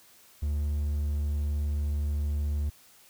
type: tone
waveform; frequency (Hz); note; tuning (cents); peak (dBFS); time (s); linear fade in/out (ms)
triangle; 73.42; D2; 0; -24; 0.42-2.7; 10
effects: white hiss -57 dBFS RMS until 3.09 s